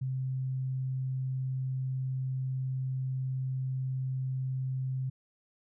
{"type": "tone", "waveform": "sine", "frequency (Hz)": 130.81, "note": "C3", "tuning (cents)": 0, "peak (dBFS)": -30, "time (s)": [0.01, 5.1], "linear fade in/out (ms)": 10, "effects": []}